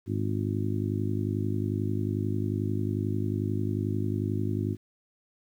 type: harmonic tone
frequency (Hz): 51.2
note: G#1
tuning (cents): -24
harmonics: 2 / 3 / 4 / 5 / 6 / 7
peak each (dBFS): -29 / -37 / -35 / -34 / -35 / -36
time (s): 0.06-4.77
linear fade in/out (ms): 50
effects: 10-bit